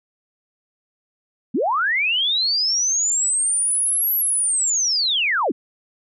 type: linear two-way sweep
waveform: sine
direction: up then down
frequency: 185 to 11830 to 185 Hz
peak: -17 dBFS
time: 1.54-5.52 s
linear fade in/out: 10 ms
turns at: 4.15 s
effects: none